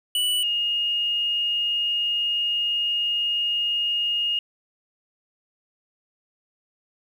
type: tone pair in turn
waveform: square / sine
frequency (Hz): 2958 / 2851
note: F#7 / F7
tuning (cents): -1 / +35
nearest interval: minor second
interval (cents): 64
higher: first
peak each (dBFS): -21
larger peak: neither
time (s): 0.15-0.43 / 0.43-4.39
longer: second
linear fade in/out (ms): 2
effects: 9-bit